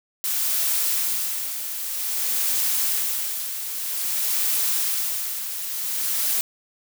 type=noise with tremolo; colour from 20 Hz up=blue; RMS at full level=-22 dBFS; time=0.24-6.41 s; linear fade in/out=0 ms; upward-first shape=sine; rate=0.52 Hz; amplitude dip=60%; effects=none